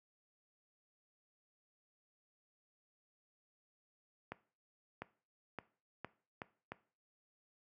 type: accelerating click train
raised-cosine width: 0.5 ms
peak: -27 dBFS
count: 6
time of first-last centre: 4.32-6.72 s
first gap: 700 ms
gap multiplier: 0.81
effects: noise-tail reverb RT60 0.4 s tail -18 dB re dry + high-pass 100 Hz 12 dB/octave